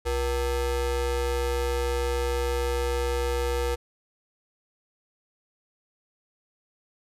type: ring-modulated tone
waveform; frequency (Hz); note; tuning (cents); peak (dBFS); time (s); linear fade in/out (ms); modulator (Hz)
square; 207.7; G#3; 0; -22; 0.05-3.76; 20; 271
effects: resampled to 32000 Hz